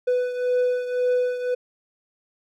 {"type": "beating tone pair", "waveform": "triangle", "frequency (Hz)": [496.7, 498.6], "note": ["B4", "B4"], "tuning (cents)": [10, 16], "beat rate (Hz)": 1.9, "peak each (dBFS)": [-19, -25], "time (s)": [0.07, 1.55], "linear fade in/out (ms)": 10, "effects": []}